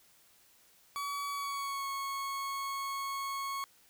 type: tone with pitch glide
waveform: 40% pulse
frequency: 1136 to 1100.5 Hz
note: C#6 to C#6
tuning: +42 to -13 cents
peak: -34 dBFS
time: 0.96-3.64 s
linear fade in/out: 0 ms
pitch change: -55 cents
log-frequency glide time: 1.31-1.87 s
effects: white hiss -64 dBFS RMS until 3.89 s